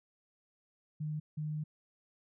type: tone bursts at uneven times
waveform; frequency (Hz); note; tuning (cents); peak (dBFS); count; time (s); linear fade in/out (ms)
sine; 152.5; D#3; -34; -34; 2; 1-1.2 / 1.37-1.64; 10
effects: none